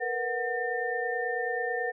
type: tone cluster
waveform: sine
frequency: 460.4 / 489.6 / 737 / 1803 Hz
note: A#4 / B4 / F#5 / A6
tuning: -22 / -15 / -7 / +42 cents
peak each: -35 / -33 / -34 / -32 dBFS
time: 0-1.92 s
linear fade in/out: 20 ms
effects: none